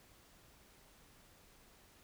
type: silence
effects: pink hiss -64 dBFS RMS until 2.03 s